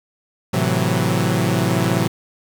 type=chord; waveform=sawtooth; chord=F# half-diminished seventh; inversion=first; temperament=equal; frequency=110 / 130.81 / 164.81 / 185 Hz; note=A2 / C3 / E3 / F#3; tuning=0 / 0 / 0 / 0 cents; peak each=-18 dBFS; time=0.53-2.08 s; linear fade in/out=10 ms; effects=7-bit